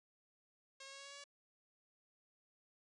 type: tone with pitch steps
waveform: 5% pulse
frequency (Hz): 541 / 545.4 / 549.8 / 554.3 / 558.8 / 563.3 / 567.9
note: C#5 / C#5 / C#5 / C#5 / C#5 / C#5 / C#5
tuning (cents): -42 / -28 / -14 / 0 / +14 / +28 / +42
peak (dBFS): -40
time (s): 0.8-1.241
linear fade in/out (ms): 5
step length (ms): 63
effects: resampled to 24000 Hz